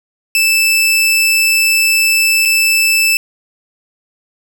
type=tone with dropouts; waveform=sawtooth; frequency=2637 Hz; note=E7; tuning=in tune; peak=-6 dBFS; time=0.35-3.17 s; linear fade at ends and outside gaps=1 ms; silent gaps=2.452-2.456 s; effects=none

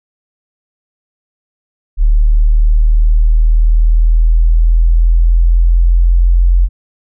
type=linear sweep; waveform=sine; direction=up; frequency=37.47 to 43.95 Hz; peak=-5 dBFS; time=1.97-6.69 s; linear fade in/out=50 ms; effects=none

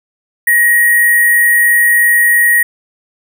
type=tone with sample-and-hold; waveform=sine; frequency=1891 Hz; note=A#6; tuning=24 cents sharp; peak=-6 dBFS; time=0.47-2.63 s; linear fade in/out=5 ms; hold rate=11025 Hz; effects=none

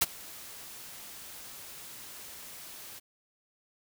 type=noise with ADSR envelope; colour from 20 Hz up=white; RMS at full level=-22 dBFS; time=0.01-3 s; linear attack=11 ms; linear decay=28 ms; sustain=-24 dB; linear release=20 ms; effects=none

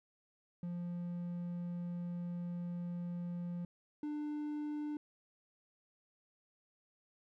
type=tone pair in turn; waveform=triangle; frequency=174.61 / 298 Hz; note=F3 / D4; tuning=0 / +25 cents; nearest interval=major sixth; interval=925 cents; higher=second; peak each=-36 / -35 dBFS; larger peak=second; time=0.63-3.65 / 4.03-4.97 s; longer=first; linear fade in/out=2 ms; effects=none

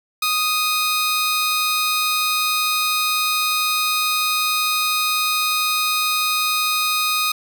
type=tone pair together; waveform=15% pulse; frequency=1244.5 / 4186 Hz; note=D#6 / C8; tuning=0 / 0 cents; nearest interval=octave + major sixth; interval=2100 cents; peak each=-12 / -20 dBFS; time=0.22-7.32 s; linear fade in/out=5 ms; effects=none

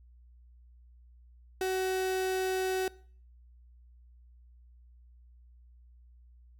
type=tone; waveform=35% pulse; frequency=375.7 Hz; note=F#4; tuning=26 cents sharp; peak=-27 dBFS; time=1.61-2.88 s; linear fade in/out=2 ms; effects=noise-tail reverb RT60 0.5 s tail -22 dB re dry + added 60 Hz sine -54 dBFS peak until 6.59 s

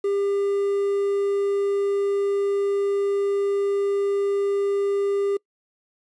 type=tone with quantisation; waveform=triangle; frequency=400 Hz; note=G4; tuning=35 cents sharp; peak=-18 dBFS; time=0.04-5.37 s; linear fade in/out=5 ms; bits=8; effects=noise-tail reverb RT60 0.1 s tail -25 dB re dry + resampled to 22050 Hz

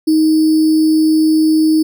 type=tone with sample-and-hold; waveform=sine; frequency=313.7 Hz; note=D#4; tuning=14 cents sharp; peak=-8 dBFS; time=0.07-1.83 s; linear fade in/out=10 ms; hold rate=4900 Hz; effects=none

